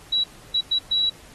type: tone bursts at uneven times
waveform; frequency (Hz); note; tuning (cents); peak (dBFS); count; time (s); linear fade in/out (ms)
sine; 3905; B7; -20; -18; 4; 0.12-0.24 / 0.54-0.61 / 0.71-0.79 / 0.91-1.1; 10
effects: pink hiss -48 dBFS RMS until 1.34 s + AAC 32 kbps